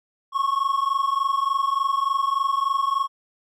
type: tone pair together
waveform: triangle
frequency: 1085.3 / 1108.7 Hz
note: C#6 / C#6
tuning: -37 / 0 cents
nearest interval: unison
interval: 37 cents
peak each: -21 / -21 dBFS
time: 0.32-3.08 s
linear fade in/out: 50 ms
effects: none